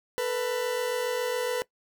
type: tone pair together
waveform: 40% pulse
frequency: 447.6 / 494.8 Hz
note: A4 / B4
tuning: +30 / +3 cents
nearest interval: major second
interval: 173 cents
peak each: -31 / -27 dBFS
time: 0.18-1.62 s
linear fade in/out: 0 ms
effects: noise-tail reverb RT60 0.1 s tail -20 dB re dry